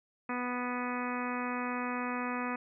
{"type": "harmonic tone with a mistuned harmonic", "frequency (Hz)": 246.9, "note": "B3", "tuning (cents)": 0, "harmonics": [1, 2, 3, 4, 5, 6, 7, 8, 9, 10], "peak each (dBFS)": [-36, -42, -43, -40, -40, -45, -45, -45, -48, -45], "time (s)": [0.29, 2.56], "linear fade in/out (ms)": 5, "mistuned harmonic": 10, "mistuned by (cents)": 26, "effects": []}